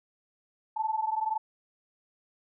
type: tone pair together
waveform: sine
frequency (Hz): 868.7 / 890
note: A5 / A5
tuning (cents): -22 / +20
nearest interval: unison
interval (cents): 42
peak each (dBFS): -29 / -31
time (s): 0.76-1.38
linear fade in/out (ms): 10
effects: none